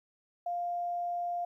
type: tone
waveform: sine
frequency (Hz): 700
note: F5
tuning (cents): +4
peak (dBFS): -31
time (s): 0.46-1.45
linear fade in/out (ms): 5
effects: 12-bit